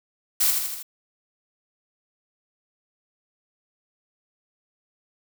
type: noise with echo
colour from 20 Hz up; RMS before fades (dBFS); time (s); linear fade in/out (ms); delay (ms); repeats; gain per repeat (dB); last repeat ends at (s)
blue; -20; 0.4-0.51; 10; 80; 4; -4; 0.83
effects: none